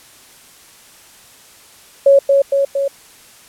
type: tone with echo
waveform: sine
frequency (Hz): 554.4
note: C#5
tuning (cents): 0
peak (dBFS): -5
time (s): 2.06-2.19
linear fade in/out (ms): 5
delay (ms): 230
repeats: 3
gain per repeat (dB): -3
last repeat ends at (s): 2.88
effects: white hiss -44 dBFS RMS until 3.48 s + low-pass 12000 Hz 12 dB/octave